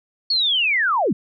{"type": "linear sweep", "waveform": "sine", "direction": "down", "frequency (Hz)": [4435, 146.83], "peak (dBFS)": -16, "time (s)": [0.3, 1.13], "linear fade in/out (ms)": 5, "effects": []}